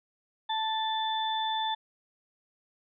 harmonic tone, 880 Hz, A5, in tune, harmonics 1 / 2 / 4, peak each -29 / -40 / -33 dBFS, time 0.49-1.75 s, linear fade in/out 10 ms, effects none

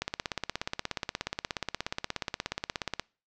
click train, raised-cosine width 0.2 ms, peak -13 dBFS, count 51, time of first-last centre 0.02-2.996 s, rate 16.8 Hz, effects noise-tail reverb RT60 0.4 s tail -26 dB re dry + low-pass 7000 Hz 12 dB/octave

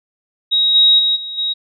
sine tone with level steps, 3800 Hz, A#7, 33 cents sharp, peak -11 / -7 / -12 / -24 / -16 dBFS, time 0.51-1.54 s, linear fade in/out 20 ms, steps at 0.74 / 0.98 / 1.15 / 1.37 s, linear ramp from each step 20 ms, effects none

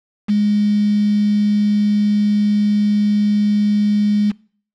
sine tone with quantisation, 207.7 Hz, G#3, in tune, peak -12 dBFS, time 0.28-4.32 s, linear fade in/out 20 ms, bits 5, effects noise-tail reverb RT60 0.5 s tail -24 dB re dry + low-pass 4000 Hz 12 dB/octave

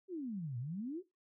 sine exponential two-way sweep, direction down then up, 393.9 to 115.2 to 393.9 Hz, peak -38 dBFS, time 0.08-1.03 s, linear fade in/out 50 ms, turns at 0.58 s, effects noise-tail reverb RT60 0.2 s tail -18 dB re dry

